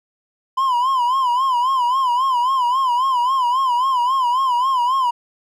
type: tone with vibrato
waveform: triangle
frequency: 1016 Hz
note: B5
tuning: 49 cents sharp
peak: -13 dBFS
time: 0.57-5.11 s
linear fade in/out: 10 ms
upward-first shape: sine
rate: 3.7 Hz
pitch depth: 110 cents each way
effects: none